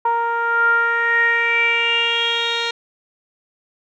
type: tone with low-pass filter sweep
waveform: 10% pulse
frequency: 466.2 Hz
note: A#4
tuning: in tune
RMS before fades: -18 dBFS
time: 0.05-2.71 s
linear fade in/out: 5 ms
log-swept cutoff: 1000 to 4200 Hz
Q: 7.2
effects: none